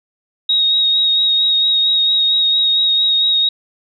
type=tone with vibrato; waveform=sine; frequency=3768 Hz; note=A#7; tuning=18 cents sharp; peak=-11 dBFS; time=0.49-3.49 s; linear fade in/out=5 ms; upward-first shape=sine; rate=4.4 Hz; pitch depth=20 cents each way; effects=none